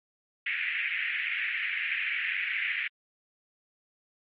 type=band-pass noise; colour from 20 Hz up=pink; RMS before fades=-31 dBFS; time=0.46-2.88 s; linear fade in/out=5 ms; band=1800 to 2600 Hz; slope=48 dB/octave; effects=MP3 32 kbps